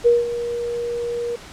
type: tone with ADSR envelope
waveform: sine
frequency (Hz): 475.2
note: A#4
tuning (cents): +33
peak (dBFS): -9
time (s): 0.04-1.36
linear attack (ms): 26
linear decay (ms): 180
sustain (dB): -13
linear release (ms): 8
effects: pink hiss -40 dBFS RMS until 1.52 s + low-pass 8000 Hz 12 dB/octave